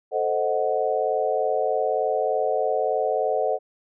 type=chord; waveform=sine; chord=A diminished seventh; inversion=none; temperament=equal; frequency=440 / 523.3 / 622.3 / 740 Hz; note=A4 / C5 / Eb5 / Gb5; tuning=0 / 0 / 0 / 0 cents; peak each=-26 dBFS; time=0.11-3.59 s; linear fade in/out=50 ms; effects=none